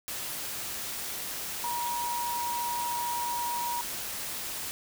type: tone in noise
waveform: sine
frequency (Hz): 955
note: A#5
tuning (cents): +42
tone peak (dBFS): -30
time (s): 1.64-3.81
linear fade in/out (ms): 0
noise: white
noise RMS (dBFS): -36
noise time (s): 0.08-4.71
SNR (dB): +3
effects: none